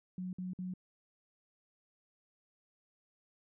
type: tone bursts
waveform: sine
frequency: 183.2 Hz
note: F#3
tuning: 17 cents flat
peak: -37 dBFS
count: 3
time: 0.18-0.738 s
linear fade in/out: 2 ms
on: 150 ms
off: 54 ms
effects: none